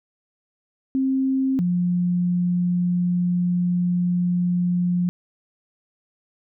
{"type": "tone pair in turn", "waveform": "sine", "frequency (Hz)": [265.5, 177.2], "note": ["C4", "F3"], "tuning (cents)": [25, 25], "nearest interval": "perfect fifth", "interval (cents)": 700, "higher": "first", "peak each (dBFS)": -18, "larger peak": "neither", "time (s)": [[0.95, 1.59], [1.59, 5.09]], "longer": "second", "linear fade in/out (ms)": 0, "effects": []}